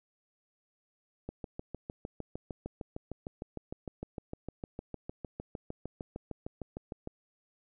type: click train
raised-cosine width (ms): 2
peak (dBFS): -25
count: 39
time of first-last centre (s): 1.29-7.074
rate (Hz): 6.57
effects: none